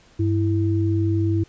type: tone pair together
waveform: sine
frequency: 99.33 / 329.6 Hz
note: G2 / E4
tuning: +23 / 0 cents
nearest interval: octave + major sixth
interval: 2077 cents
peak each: -19 / -22 dBFS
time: 0.19-1.44 s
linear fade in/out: 10 ms
effects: pink hiss -54 dBFS RMS until 1.48 s + resampled to 16000 Hz